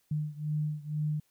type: beating tone pair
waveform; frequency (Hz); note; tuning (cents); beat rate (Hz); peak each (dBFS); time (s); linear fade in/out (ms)
sine; 150.6 / 152.7; D3 / D#3; +44 / -32; 2.1; -32 / -34; 0.11-1.2; 5
effects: white hiss -72 dBFS RMS until 1.3 s